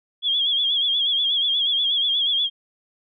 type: tone with vibrato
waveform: sine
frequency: 3322 Hz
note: G#7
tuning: in tune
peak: -18 dBFS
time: 0.22-2.5 s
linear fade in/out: 50 ms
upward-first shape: sine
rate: 8.3 Hz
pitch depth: 71 cents each way
effects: none